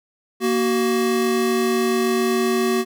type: tone pair together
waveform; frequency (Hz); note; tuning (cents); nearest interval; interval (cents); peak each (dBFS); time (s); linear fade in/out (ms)
square; 234.7 / 375.4; A#3 / F#4; +12 / +25; minor sixth; 813; -22 / -20; 0.4-2.85; 50
effects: none